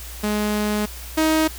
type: tone pair in turn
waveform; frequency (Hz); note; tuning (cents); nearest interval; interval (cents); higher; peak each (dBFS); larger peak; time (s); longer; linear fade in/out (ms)
sawtooth; 210 / 315.3; G#3 / D#4; +19 / +23; perfect fifth; 704; second; -16 / -12; second; 0.23-0.86 / 1.17-1.48; first; 10
effects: added 60 Hz sine -35 dBFS peak until 1.58 s + white hiss -38 dBFS RMS until 1.58 s